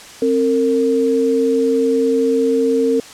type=tone pair together; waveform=sine; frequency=265.5 / 457.6 Hz; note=C4 / A#4; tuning=+25 / -32 cents; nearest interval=major sixth; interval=943 cents; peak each=-17 / -14 dBFS; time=0.22-3 s; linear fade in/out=2 ms; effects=white hiss -37 dBFS RMS until 3.13 s + low-pass 8000 Hz 12 dB/octave